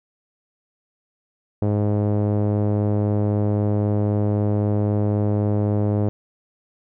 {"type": "tone with low-pass filter", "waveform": "sawtooth", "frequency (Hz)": 103.83, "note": "G#2", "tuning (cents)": 0, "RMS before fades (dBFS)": -20, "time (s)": [1.62, 6.09], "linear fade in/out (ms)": 0, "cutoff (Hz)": 550, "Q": 1.3, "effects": []}